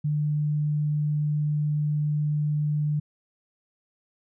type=tone; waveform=sine; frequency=149.4 Hz; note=D3; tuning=30 cents sharp; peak=-22 dBFS; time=0.04-3 s; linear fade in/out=10 ms; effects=none